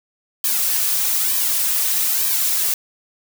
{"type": "noise with flanger", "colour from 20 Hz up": "blue", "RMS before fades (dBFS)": -19, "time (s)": [0.44, 2.74], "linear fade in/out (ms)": 2, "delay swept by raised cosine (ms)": [1.4, 3.8], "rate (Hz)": 1.1, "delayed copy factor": -0.75, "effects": []}